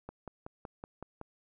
click train, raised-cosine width 1 ms, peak -28 dBFS, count 7, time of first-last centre 0.09-1.214 s, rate 5.34 Hz, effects none

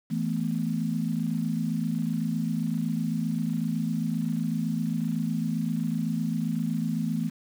sine chord, E suspended fourth, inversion none, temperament equal with one note detuned, 164.81 / 219.1 / 246.9 Hz, E3 / A3 / B3, 0 / -7 / 0 cents, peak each -29 / -29 / -31 dBFS, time 0.1-7.3 s, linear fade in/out 20 ms, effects 8-bit

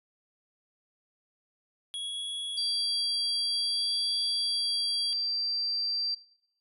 square tone with vibrato, 3327 Hz, G#7, 2 cents sharp, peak -34 dBFS, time 1.94-5.13 s, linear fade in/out 0 ms, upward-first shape sine, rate 0.57 Hz, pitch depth 12 cents each way
sine tone, 4699 Hz, D8, in tune, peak -28 dBFS, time 2.57-6.15 s, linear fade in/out 10 ms
effects noise-tail reverb RT60 0.7 s tail -19 dB re dry + resampled to 32000 Hz

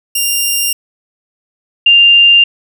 10% pulse / sine tone pair in turn, 2794 / 2794 Hz, F7 / F7, 0 / 0 cents, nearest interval unison, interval 0 cents, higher neither, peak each -3 dBFS, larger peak neither, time 0.15-0.73 / 1.86-2.44 s, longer neither, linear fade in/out 5 ms, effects none

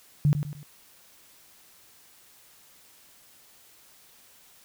sine tone with echo, 146.83 Hz, D3, in tune, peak -17 dBFS, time 0.25-0.33 s, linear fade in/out 0 ms, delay 100 ms, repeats 3, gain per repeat -8 dB, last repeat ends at 0.63 s, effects white hiss -56 dBFS RMS until 4.64 s

